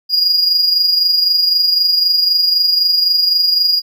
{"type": "tone with amplitude modulation", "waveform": "triangle", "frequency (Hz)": 4863, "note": "D#8", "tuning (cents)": -40, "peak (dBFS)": -7, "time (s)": [0.09, 3.82], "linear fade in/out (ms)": 50, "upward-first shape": "sine", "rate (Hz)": 23.9, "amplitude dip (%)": 50, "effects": []}